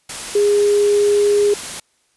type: tone in noise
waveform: sine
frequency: 410 Hz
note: G#4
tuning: 22 cents flat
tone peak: -11 dBFS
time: 0.35-1.54 s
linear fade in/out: 5 ms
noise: white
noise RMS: -28 dBFS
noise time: 0.09-1.8 s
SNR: +14 dB
effects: white hiss -62 dBFS RMS until 2.16 s + resampled to 24000 Hz